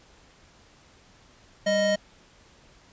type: tone pair together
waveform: square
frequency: 197.49 / 622.3 Hz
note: G3 / D#5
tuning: +13 / 0 cents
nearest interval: octave + minor sixth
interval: 1987 cents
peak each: -30 / -22 dBFS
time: 1.66-1.96 s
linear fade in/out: 10 ms
effects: pink hiss -56 dBFS RMS until 2.92 s + resampled to 16000 Hz